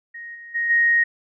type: tone with level steps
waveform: sine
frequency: 1871 Hz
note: A#6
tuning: 6 cents sharp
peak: -33 / -37 / -20 / -14 dBFS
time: 0.14-1.04 s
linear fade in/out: 10 ms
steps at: 0.34 / 0.54 / 0.69 s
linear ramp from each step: 20 ms
effects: none